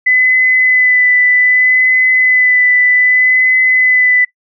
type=tone with vibrato; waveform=sine; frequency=2007 Hz; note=B6; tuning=27 cents sharp; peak=-7 dBFS; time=0.06-4.25 s; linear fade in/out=10 ms; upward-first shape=sine; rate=0.64 Hz; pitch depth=15 cents each way; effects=noise-tail reverb RT60 0.1 s tail -18 dB re dry